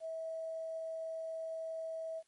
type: tone with quantisation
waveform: sine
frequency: 648 Hz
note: E5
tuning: 30 cents flat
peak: -38 dBFS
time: 0-2.23 s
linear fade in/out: 50 ms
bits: 11
effects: white hiss -75 dBFS RMS until 2.27 s + MP3 48 kbps